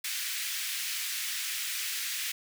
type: high-pass noise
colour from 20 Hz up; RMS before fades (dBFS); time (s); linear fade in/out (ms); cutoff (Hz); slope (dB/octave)
pink; -34; 0.04-2.32; 5; 1900; 24
effects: none